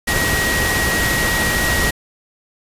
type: tone in noise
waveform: sine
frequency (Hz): 1900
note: A#6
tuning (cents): +33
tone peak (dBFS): -19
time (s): 0.07-1.91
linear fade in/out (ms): 10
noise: pink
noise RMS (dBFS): -19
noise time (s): 0.07-1.91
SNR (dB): -3
effects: resampled to 32000 Hz